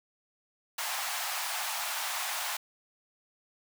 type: high-pass noise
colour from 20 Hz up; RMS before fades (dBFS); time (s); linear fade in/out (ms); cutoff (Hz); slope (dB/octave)
pink; -34; 0.78-2.57; 5; 690; 48
effects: none